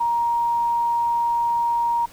sine tone, 940 Hz, A#5, 14 cents sharp, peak -18 dBFS, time 0-2.06 s, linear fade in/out 10 ms, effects pink hiss -47 dBFS RMS until 2.12 s

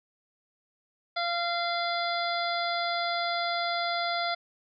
harmonic tone, 690 Hz, F5, 21 cents flat, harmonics 1 / 2 / 3 / 5 / 6 / 7, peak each -30 / -33 / -35 / -37 / -38 / -38 dBFS, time 1.16-4.35 s, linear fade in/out 10 ms, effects none

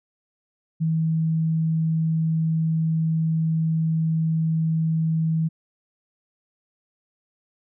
sine tone, 160.9 Hz, E3, 42 cents flat, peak -19 dBFS, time 0.8-5.49 s, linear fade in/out 20 ms, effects none

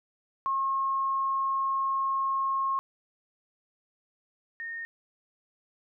sine tone pair in turn, 1080 / 1839 Hz, C#6 / A#6, -45 / -24 cents, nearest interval major sixth, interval 921 cents, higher second, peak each -25 / -34 dBFS, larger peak first, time 0.46-2.79 / 4.6-4.85 s, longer first, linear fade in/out 0 ms, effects none

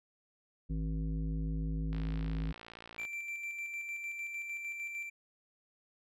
harmonic tone, 53.2 Hz, G#1, 42 cents sharp, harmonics 1 / 3 / 5 / 7 / 9, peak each -34 / -37 / -43 / -56 / -57 dBFS, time 0.69-2.53 s, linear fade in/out 20 ms
click train, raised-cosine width 0.3 ms, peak -32 dBFS, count 65, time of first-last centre 1.93-3.051 s, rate 57.1 Hz
triangle tone with tremolo, 2349 Hz, D7, in tune, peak -35 dBFS, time 2.98-5.1 s, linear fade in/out 10 ms, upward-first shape square, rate 6.6 Hz, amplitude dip 35%
effects none

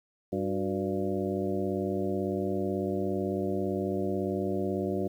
harmonic tone with a mistuned harmonic, 98 Hz, G2, in tune, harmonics 1 / 2 / 3 / 4 / 5 / 6 / 7, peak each -38 / -33 / -35 / -32 / -38 / -37 / -41 dBFS, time 0.32-5.08 s, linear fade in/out 10 ms, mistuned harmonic 4, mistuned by -98 cents, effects 10-bit

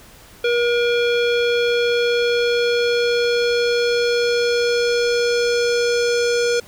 square tone with low-pass filter sweep, 477.6 Hz, A#4, 42 cents sharp, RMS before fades -18 dBFS, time 0.44-6.6 s, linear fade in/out 5 ms, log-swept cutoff 3200 to 6100 Hz, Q 2.1, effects pink hiss -45 dBFS RMS until 6.67 s

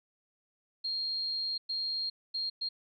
sine tone bursts at uneven times, 4226 Hz, C8, 16 cents sharp, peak -31 dBFS, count 4, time 0.84-1.58 / 1.69-2.1 / 2.34-2.5 / 2.61-2.69 s, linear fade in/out 10 ms, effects none

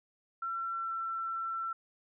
sine tone with pitch glide, 1353 to 1344.4 Hz, E6 to E6, +45 to +34 cents, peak -33 dBFS, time 0.42-1.73 s, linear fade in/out 5 ms, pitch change -11 cents, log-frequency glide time 0.73-0.88 s, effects none

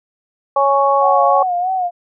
harmonic tone, 277.4 Hz, C#4, 1 cent sharp, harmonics 2 / 3 / 4, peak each -15 / -15 / -15 dBFS, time 0.56-1.43 s, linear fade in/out 5 ms
sine tone with vibrato, 730 Hz, F#5, 24 cents flat, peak -15 dBFS, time 1-1.91 s, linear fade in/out 50 ms, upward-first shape sine, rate 3.1 Hz, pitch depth 70 cents each way
effects none

